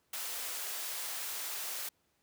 white high-pass noise, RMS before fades -39 dBFS, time 0.13-1.89 s, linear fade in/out 5 ms, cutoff 520 Hz, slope 12 dB/octave, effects pink hiss -75 dBFS RMS until 2.22 s + high-pass 80 Hz 12 dB/octave

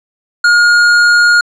sine tone with tanh clipping, 1427 Hz, F6, 37 cents sharp, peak -7 dBFS, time 0.44-1.41 s, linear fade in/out 5 ms, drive 13 dB, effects low-pass 8000 Hz 12 dB/octave

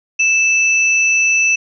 sine tone pair together, 2637 / 5920 Hz, E7 / F#8, 0 / 0 cents, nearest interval octave + major second, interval 1400 cents, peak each -11 / -20 dBFS, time 0.19-1.56 s, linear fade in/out 10 ms, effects none

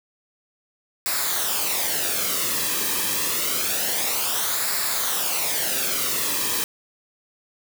white noise with flanger, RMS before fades -24 dBFS, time 1.06-6.64 s, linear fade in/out 0 ms, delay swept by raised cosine 0.32 to 1.42 ms, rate 0.27 Hz, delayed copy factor -0.6, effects none

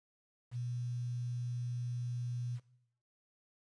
sine tone with quantisation, 121.6 Hz, B2, 26 cents flat, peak -36 dBFS, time 0.51-2.6 s, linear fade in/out 50 ms, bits 10, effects noise-tail reverb RT60 0.7 s tail -17 dB re dry + resampled to 22050 Hz

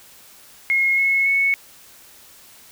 sine tone with pitch steps, 2158 / 2183 / 2208 Hz, C#7 / C#7 / C#7, -47 / -27 / -7 cents, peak -15 dBFS, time 0.7-1.54 s, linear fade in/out 0 ms, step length 280 ms, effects white hiss -47 dBFS RMS until 2.71 s

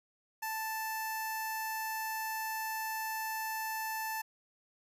10% pulse tone with notch filter, 880 Hz, A5, in tune, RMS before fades -37 dBFS, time 0.42-4.22 s, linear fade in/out 10 ms, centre 3700 Hz, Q 0.51, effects resampled to 32000 Hz

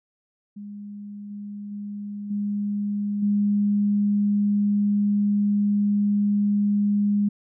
sine tone with level steps, 204.8 Hz, G#3, 24 cents flat, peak -34 / -32 / -30 / -23 / -18 dBFS, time 0.56-7.29 s, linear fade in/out 10 ms, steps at 1.3 / 1.71 / 2.3 / 3.22 s, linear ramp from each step 10 ms, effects none

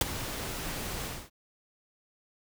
pink noise with ADSR envelope, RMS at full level -20 dBFS, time 0.01-1.3 s, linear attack 3 ms, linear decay 16 ms, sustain -16 dB, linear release 240 ms, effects none

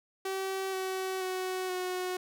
sawtooth tone with pitch steps, 383.5 / 377.6 / 371.7 / 366 Hz, G4 / F#4 / F#4 / F#4, -38 / +35 / +8 / -19 cents, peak -28 dBFS, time 0.25-2.17 s, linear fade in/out 5 ms, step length 480 ms, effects none

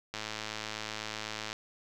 click train, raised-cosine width 0.2 ms, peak -19 dBFS, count 151, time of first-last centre 0.14-1.529 s, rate 108 Hz, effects none

